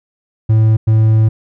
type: tone bursts at uneven times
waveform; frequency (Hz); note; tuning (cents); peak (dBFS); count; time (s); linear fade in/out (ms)
triangle; 110; A2; 0; -5; 2; 0.49-0.77 / 0.87-1.29; 10
effects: none